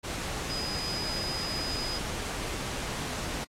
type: tone in noise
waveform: sine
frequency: 4978 Hz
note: D#8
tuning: in tune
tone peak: -33 dBFS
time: 0.49-1.99 s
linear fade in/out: 20 ms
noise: pink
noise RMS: -35 dBFS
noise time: 0.03-3.45 s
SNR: -1 dB
effects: low-pass 9000 Hz 12 dB/octave + AAC 48 kbps